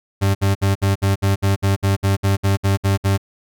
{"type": "tone bursts", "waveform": "40% pulse", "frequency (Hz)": 98.2, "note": "G2", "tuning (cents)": 4, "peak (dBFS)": -13, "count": 15, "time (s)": [0.21, 3.178], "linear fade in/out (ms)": 20, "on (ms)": 140, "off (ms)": 62, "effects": []}